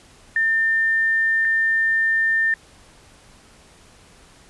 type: tone pair in turn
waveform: sine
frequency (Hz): 1800 / 1800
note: A6 / A6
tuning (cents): +39 / +39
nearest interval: unison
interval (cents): 0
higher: neither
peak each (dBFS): -16 / -16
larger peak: neither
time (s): 0.36-1.45 / 1.45-2.54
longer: neither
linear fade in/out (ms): 2
effects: pink hiss -50 dBFS RMS until 4.49 s + resampled to 24000 Hz